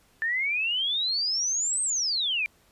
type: exponential two-way sweep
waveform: sine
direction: up then down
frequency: 1760 to 8440 to 2320 Hz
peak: -24 dBFS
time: 0.22-2.46 s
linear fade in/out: 0 ms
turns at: 1.82 s
effects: pink hiss -62 dBFS RMS until 2.71 s + resampled to 32000 Hz